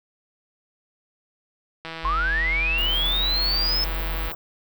click train, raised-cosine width 0.3 ms, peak -18 dBFS, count 403, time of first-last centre 1.85-4.316 s, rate 163 Hz
sine tone, 46.13 Hz, F#1, 4 cents flat, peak -25 dBFS, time 2.03-4.3 s, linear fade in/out 20 ms
sine linear sweep, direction up, 1032 to 5274 Hz, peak -21 dBFS, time 2.05-3.84 s, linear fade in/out 0 ms
white band-stop noise, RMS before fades -34 dBFS, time 2.78-4.35 s, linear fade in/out 5 ms, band 1300 to 16000 Hz, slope 48 dB/octave
effects none

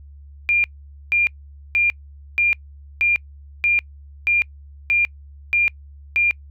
sine tone bursts, 2400 Hz, D7, 37 cents sharp, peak -14 dBFS, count 10, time 0.49-6.31 s, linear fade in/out 0 ms, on 150 ms, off 480 ms, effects noise-tail reverb RT60 0.1 s tail -26 dB re dry + added 71 Hz sine -39 dBFS peak until 6.5 s

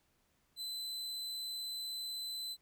40% pulse tone, 4031 Hz, B7, 35 cents sharp, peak -38 dBFS, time 0.56-2.57 s, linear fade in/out 50 ms, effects pink hiss -75 dBFS RMS until 2.61 s

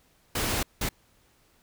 pink noise bursts at uneven times, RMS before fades -28 dBFS, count 2, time 0.35-0.63 / 0.81-0.89 s, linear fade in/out 5 ms, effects pink hiss -64 dBFS RMS until 1.62 s

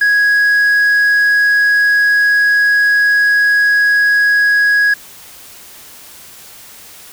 sine tone with tanh clipping, 1661.2 Hz, G#6, in tune, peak -9 dBFS, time 0.01-4.94 s, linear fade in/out 5 ms, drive 3 dB, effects white hiss -37 dBFS RMS until 7.12 s

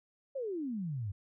sine exponential sweep, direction down, 566 to 92.5 Hz, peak -34 dBFS, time 0.35-1.12 s, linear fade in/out 10 ms, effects none

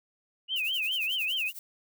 sine tone with vibrato, 2800 Hz, F7, 4 cents sharp, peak -27 dBFS, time 0.48-1.52 s, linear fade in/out 50 ms, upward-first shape sine, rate 4.9 Hz, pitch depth 210 cents each way
violet noise with tremolo, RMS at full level -39 dBFS, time 0.56-1.59 s, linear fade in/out 2 ms, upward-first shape triangle, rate 11 Hz, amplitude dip 95%
effects none

